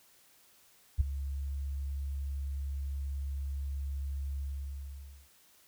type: tone with ADSR envelope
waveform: sine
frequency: 69.3 Hz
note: C#2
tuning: in tune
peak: -19 dBFS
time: 0.98-5.29 s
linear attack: 26 ms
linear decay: 11 ms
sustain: -14 dB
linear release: 900 ms
effects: white hiss -63 dBFS RMS until 5.67 s